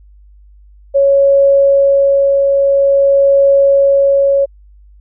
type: tone with tremolo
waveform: sine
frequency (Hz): 554.4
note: C#5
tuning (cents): 0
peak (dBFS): -5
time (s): 0.94-4.46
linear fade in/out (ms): 20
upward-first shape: triangle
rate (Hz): 0.49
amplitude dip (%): 30
effects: added 50 Hz sine -39 dBFS peak until 5 s